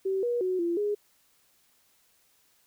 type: tone with pitch steps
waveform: sine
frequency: 384.2 / 480.7 / 369.5 / 342 / 413.7 Hz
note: G4 / B4 / F#4 / F4 / G#4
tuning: -35 / -47 / -2 / -36 / -7 cents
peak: -25 dBFS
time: 0.05-0.95 s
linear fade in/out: 10 ms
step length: 180 ms
effects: white hiss -66 dBFS RMS until 2.66 s